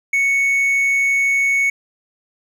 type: tone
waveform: triangle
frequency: 2217 Hz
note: C#7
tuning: in tune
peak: -12 dBFS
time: 0.13-1.7 s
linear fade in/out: 5 ms
effects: none